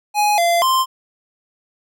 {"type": "tone with pitch steps", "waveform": "square", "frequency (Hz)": [834, 687, 1046], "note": ["G#5", "F5", "C6"], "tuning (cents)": [7, -29, -1], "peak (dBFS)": -14, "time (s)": [0.14, 0.86], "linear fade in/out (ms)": 50, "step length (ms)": 240, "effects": []}